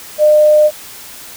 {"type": "tone", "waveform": "sine", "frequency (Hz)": 605, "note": "D#5", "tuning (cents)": -49, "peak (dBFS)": -5, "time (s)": [0.18, 0.71], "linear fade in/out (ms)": 50, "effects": ["white hiss -33 dBFS RMS until 1.36 s"]}